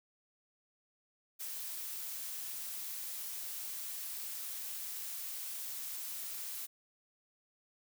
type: noise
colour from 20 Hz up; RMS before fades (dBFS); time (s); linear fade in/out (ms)
blue; -42; 1.39-6.67; 20
effects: none